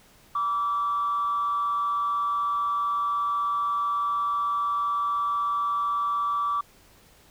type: tone with frequency modulation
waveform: sine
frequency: 1156 Hz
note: D6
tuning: 28 cents flat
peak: -22 dBFS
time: 0.35-6.61 s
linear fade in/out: 5 ms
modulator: 181 Hz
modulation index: 0.31
effects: tanh soft clip ceiling -19 dBFS + pink hiss -56 dBFS RMS until 7.3 s